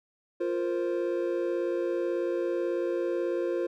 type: chord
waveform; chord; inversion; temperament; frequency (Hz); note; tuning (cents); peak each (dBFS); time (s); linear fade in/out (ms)
triangle; F suspended fourth; none; just; 349.2 / 465.6 / 523.8; F4 / Bb4 / C5; 0 / -2 / +2; -27 / -32 / -30; 0.4-3.67; 10
effects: none